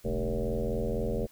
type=tone with frequency modulation; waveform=sine; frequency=220.2 Hz; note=A3; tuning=2 cents sharp; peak=-27 dBFS; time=0.04-1.27 s; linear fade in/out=20 ms; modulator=84 Hz; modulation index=4.2; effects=white hiss -59 dBFS RMS until 1.31 s